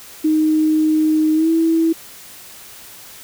sine tone with pitch glide, 311.1 to 326.6 Hz, D#4 to E4, 0 to -16 cents, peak -12 dBFS, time 0.24-1.93 s, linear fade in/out 10 ms, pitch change +84 cents, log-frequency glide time 1.34-1.49 s, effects white hiss -39 dBFS RMS until 3.23 s

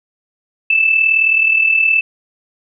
sine tone with amplitude modulation, 2637 Hz, E7, in tune, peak -7 dBFS, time 0.7-2.01 s, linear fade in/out 5 ms, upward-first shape sine, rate 39 Hz, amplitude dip 60%, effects none

